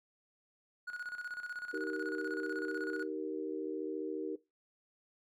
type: tone with tremolo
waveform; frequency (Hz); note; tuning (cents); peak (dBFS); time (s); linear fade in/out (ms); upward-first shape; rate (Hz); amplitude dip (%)
triangle; 1454; F#6; -31; -36; 0.87-3.04; 10; square; 16; 70
type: chord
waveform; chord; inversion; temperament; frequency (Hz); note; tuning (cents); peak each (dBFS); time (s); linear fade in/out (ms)
sine; Eb major; none; equal with one note detuned; 311.1 / 385.3 / 466.2; Eb4 / G4 / Bb4; 0 / -30 / 0; -40; 1.73-4.36; 10
effects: noise-tail reverb RT60 0.2 s tail -17 dB re dry